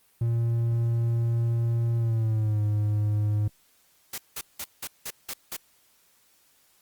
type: tone with pitch glide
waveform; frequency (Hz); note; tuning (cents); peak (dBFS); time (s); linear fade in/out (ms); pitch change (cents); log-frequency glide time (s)
triangle; 116.54 to 105.03; A#2 to G#2; 0 to +20; -20; 0.21-3.48; 5; -180; 1.97-2.61
type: noise bursts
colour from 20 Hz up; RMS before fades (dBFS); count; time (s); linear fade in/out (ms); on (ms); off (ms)
white; -34; 7; 4.13-5.567; 5; 51; 180
effects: white hiss -63 dBFS RMS until 6.81 s + Opus 32 kbps